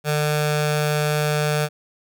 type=tone with notch filter; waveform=15% pulse; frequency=150.2 Hz; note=D3; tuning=39 cents sharp; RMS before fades=-21 dBFS; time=0.04-1.69 s; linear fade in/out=50 ms; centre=300 Hz; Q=1.4; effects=none